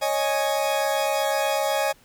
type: chord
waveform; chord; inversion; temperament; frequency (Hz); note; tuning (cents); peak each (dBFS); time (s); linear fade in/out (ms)
40% pulse; C# suspended second; none; equal; 554.4 / 622.3 / 830.6; C#5 / D#5 / G#5; 0 / 0 / 0; -25; 0.01-1.93; 20
effects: pink hiss -56 dBFS RMS until 2.04 s